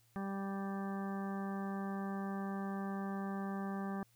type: harmonic tone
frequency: 196 Hz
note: G3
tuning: in tune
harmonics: 1 / 2 / 3 / 4 / 5 / 6 / 8 / 9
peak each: -38 / -47 / -52 / -47 / -55 / -49 / -54 / -57 dBFS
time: 0.16-4.03 s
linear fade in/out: 0 ms
effects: added 116 Hz sine -70 dBFS peak until 4.15 s + white hiss -72 dBFS RMS until 4.15 s